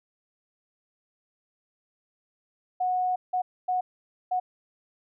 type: tone bursts at uneven times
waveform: sine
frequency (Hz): 733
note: F#5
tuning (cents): -16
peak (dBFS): -23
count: 4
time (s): 2.8-3.16 / 3.33-3.42 / 3.68-3.81 / 4.31-4.4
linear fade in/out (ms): 10
effects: none